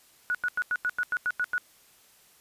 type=tone bursts; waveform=sine; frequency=1465 Hz; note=F#6; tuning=18 cents flat; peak=-24 dBFS; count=10; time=0.3-1.58 s; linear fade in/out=0 ms; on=47 ms; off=90 ms; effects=white hiss -59 dBFS RMS until 2.4 s + resampled to 32000 Hz